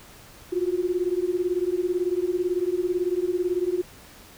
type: beating tone pair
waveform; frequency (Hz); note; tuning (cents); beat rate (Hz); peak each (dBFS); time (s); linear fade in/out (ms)
sine; 349.2 / 367.2; F4 / F#4; 0 / -13; 18; -25; 0.52-3.82; 10
effects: pink hiss -48 dBFS RMS until 4.37 s